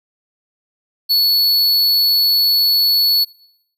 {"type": "tone", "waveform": "square", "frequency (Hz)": 4414, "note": "C#8", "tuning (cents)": -8, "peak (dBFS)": -12, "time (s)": [1.09, 3.25], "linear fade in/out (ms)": 20, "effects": ["noise-tail reverb RT60 0.8 s tail -21 dB re dry"]}